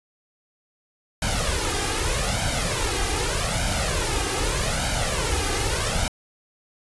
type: noise with flanger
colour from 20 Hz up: pink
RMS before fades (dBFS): -24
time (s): 1.22-6.08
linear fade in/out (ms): 2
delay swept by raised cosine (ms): 1.3 to 2.5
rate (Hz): 0.82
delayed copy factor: +0.7
effects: resampled to 24000 Hz